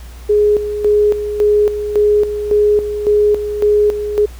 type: tone with tremolo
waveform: sine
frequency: 417.4 Hz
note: G#4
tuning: 9 cents sharp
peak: -8 dBFS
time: 0.29-4.26 s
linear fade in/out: 10 ms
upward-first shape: square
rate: 1.8 Hz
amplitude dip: 65%
effects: added 60 Hz sine -30 dBFS peak until 4.39 s + pink hiss -42 dBFS RMS until 4.39 s